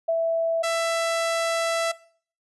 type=tone pair in turn; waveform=sine / sawtooth; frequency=660 / 664.6 Hz; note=E5 / E5; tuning=+2 / +14 cents; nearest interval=unison; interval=12 cents; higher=second; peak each=-19 / -18 dBFS; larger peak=second; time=0.08-0.63 / 0.63-1.92 s; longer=second; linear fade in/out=10 ms; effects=noise-tail reverb RT60 0.5 s tail -20 dB re dry + resampled to 24000 Hz